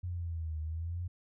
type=exponential two-way sweep; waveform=sine; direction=down then up; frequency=90.2 to 77.3 to 90 Hz; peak=-34 dBFS; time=0.03-1.08 s; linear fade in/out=10 ms; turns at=0.6 s; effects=none